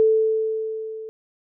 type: tone with level ramp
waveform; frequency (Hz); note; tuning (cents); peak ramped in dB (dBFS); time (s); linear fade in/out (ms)
sine; 440; A4; 0; -12 to -32; 0-1.09; 0
effects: none